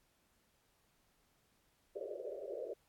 white band-pass noise, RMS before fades -44 dBFS, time 1.95-2.74 s, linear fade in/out 10 ms, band 360 to 620 Hz, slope 96 dB/octave, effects pink hiss -75 dBFS RMS until 2.88 s + AAC 64 kbps

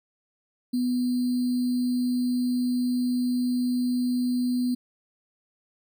sine tone with sample-and-hold, 248.1 Hz, B3, 8 cents sharp, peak -22 dBFS, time 0.73-4.75 s, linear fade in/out 10 ms, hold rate 4410 Hz, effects none

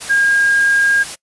sine tone in noise, 1621 Hz, G#6, 42 cents flat, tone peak -10 dBFS, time 0.09-1.04 s, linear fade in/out 20 ms, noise white, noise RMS -28 dBFS, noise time 0-1.16 s, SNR +15 dB, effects noise-tail reverb RT60 0.1 s tail -23 dB re dry + resampled to 24000 Hz

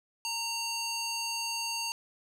square tone with band-pass filter, 920 Hz, A#5, 23 cents flat, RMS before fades -34 dBFS, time 0.25-1.92 s, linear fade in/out 0 ms, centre 5300 Hz, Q 1.3, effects none

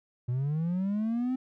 triangle linear sweep, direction up, 118.6 to 261.6 Hz, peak -24 dBFS, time 0.28-1.36 s, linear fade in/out 10 ms, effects tanh soft clip ceiling -20 dBFS

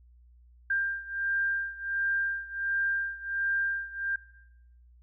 sine beating tone pair, 1591 / 1592.4 Hz, G6 / G6, +25 / +27 cents, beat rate 1.4 Hz, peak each -29 / -32 dBFS, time 0.7-4.16 s, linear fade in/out 5 ms, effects noise-tail reverb RT60 0.8 s tail -18 dB re dry + added 60 Hz sine -54 dBFS peak until 5.02 s

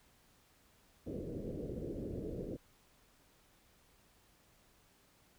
white low-pass noise, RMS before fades -42 dBFS, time 1.06-2.57 s, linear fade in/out 10 ms, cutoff 510 Hz, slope 48 dB/octave, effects pink hiss -68 dBFS RMS until 5.38 s

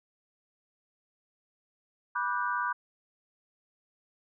sine chord, G major seventh, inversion first, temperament just, 980 / 1176 / 1470 / 1568 Hz, B5 / D6 / F#6 / G6, -14 / +2 / -12 / 0 cents, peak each -32 / -33 / -34 / -36 dBFS, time 2.15-2.73 s, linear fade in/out 10 ms, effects none

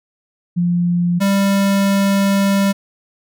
sine / square tone pair in turn, 174.61 / 197.5 Hz, F3 / G3, 0 / +13 cents, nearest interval major second, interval 213 cents, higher second, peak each -13 dBFS, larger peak neither, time 0.56-1.2 / 1.2-2.73 s, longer second, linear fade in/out 20 ms, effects none

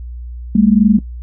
sine tone pair together, 201.2 / 223.5 Hz, G3 / A3, +45 / +27 cents, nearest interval major second, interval 182 cents, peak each -10 dBFS, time 0.55-0.99 s, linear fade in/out 5 ms, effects noise-tail reverb RT60 0.1 s tail -19 dB re dry + added 60 Hz sine -25 dBFS peak until 1.22 s

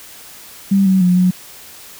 sine tone with pitch steps, 196.2 / 189.4 / 179.7 / 182.3 Hz, G3 / F#3 / F3 / F#3, +2 / +41 / +50 / -25 cents, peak -9 dBFS, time 0.71-1.31 s, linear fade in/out 10 ms, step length 150 ms, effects white hiss -38 dBFS RMS until 1.99 s

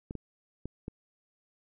clicks, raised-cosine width 3 ms, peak -24 dBFS, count 4, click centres 0.109 / 0.153 / 0.656 / 0.881 s, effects none

